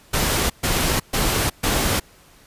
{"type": "noise bursts", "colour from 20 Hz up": "pink", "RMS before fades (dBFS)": -20, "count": 4, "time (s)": [0.13, 2], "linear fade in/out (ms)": 10, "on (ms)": 370, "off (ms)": 130, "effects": ["pink hiss -51 dBFS RMS until 2.46 s", "resampled to 32000 Hz"]}